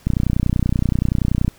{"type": "click train", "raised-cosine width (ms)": 5, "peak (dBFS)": -5, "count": 44, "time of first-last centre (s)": [0.07, 1.48], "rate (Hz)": 30.5, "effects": ["pink hiss -50 dBFS RMS until 1.58 s"]}